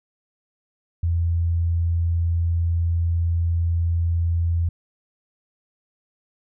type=tone; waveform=sine; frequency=84.5 Hz; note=E2; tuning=43 cents sharp; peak=-18 dBFS; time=1.03-4.69 s; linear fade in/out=5 ms; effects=none